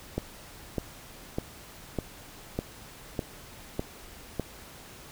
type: click train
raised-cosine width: 2 ms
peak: -15 dBFS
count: 8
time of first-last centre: 0.18-4.397 s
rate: 1.66 Hz
effects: pink hiss -48 dBFS RMS until 5.11 s